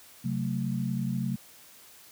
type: chord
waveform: sine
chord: F# diminished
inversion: second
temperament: just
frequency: 133.2 / 185 / 222 Hz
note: C3 / F#3 / A3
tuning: +31 / 0 / +16 cents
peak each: -31 / -32 / -32 dBFS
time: 0.24-1.36 s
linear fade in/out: 10 ms
effects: white hiss -53 dBFS RMS until 2.11 s + high-pass 60 Hz 12 dB/octave